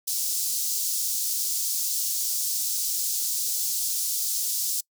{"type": "high-pass noise", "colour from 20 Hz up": "pink", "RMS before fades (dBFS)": -27, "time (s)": [0.07, 4.81], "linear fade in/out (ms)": 10, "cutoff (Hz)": 5200, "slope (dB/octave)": 24, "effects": ["noise-tail reverb RT60 0.1 s tail -25 dB re dry"]}